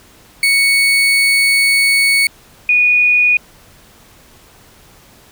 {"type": "tone pair in turn", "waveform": ["35% pulse", "sine"], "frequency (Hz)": [2220, 2462], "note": ["C#7", "D#7"], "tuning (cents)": [2, -19], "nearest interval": "major second", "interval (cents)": 179, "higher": "second", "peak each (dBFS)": -8, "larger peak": "neither", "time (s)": [[0.43, 2.27], [2.69, 3.37]], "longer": "first", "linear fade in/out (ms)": 2, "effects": ["pink hiss -45 dBFS RMS until 5.31 s"]}